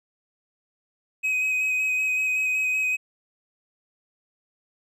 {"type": "tone with vibrato", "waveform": "triangle", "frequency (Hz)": 2526, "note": "D#7", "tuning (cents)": 26, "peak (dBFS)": -20, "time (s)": [1.23, 2.97], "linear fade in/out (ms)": 20, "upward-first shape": "square", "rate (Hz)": 5.3, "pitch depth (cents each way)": 12, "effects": []}